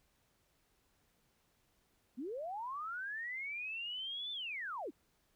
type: linear two-way sweep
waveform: sine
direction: up then down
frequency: 220.7 to 3557 to 220.7 Hz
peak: -39 dBFS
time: 2.17-4.91 s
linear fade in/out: 20 ms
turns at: 4.32 s
effects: pink hiss -75 dBFS RMS until 5.35 s